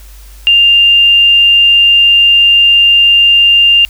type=tone; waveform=sine; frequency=2797 Hz; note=F7; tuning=2 cents sharp; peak=-3 dBFS; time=0.47-3.85 s; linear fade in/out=0 ms; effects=added 50 Hz sine -31 dBFS peak until 3.89 s + white hiss -41 dBFS RMS until 3.89 s